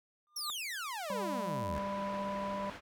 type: tone with exponential growth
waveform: triangle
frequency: 1200 Hz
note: D6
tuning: 37 cents sharp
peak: -33 dBFS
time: 0.27-0.5 s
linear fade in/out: 0 ms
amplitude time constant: 48 ms
type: exponential sweep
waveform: sawtooth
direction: down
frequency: 5770 to 66.3 Hz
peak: -34 dBFS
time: 0.36-1.79 s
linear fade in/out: 5 ms
type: harmonic tone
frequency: 198.3 Hz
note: G3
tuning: 20 cents sharp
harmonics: 1 / 3 / 5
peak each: -40 / -39 / -38 dBFS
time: 1.1-2.7 s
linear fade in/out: 2 ms
type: low-pass noise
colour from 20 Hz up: white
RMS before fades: -47 dBFS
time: 1.72-2.81 s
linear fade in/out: 50 ms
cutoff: 1800 Hz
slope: 12 dB/octave
effects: none